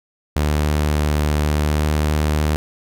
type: tone with pitch glide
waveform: sawtooth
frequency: 74.9 to 75.86 Hz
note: D2 to D#2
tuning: +35 to -43 cents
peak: -12 dBFS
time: 0.36-2.56 s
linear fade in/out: 0 ms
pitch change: +22 cents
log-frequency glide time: 1.67-1.81 s
effects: none

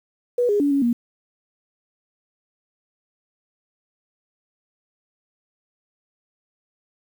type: tone with pitch steps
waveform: sine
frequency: 487.3 / 411.6 / 286 / 278.9 / 237.6 Hz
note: B4 / G#4 / D4 / C#4 / A#3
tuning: -23 / -16 / -46 / +11 / +33 cents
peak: -16 dBFS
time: 0.38-0.93 s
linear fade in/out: 5 ms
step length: 110 ms
effects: 8-bit

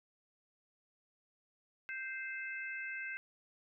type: harmonic tone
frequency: 522 Hz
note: C5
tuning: 4 cents flat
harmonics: 3 / 4 / 5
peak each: -42 / -44 / -46 dBFS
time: 1.89-3.17 s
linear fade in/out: 0 ms
effects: none

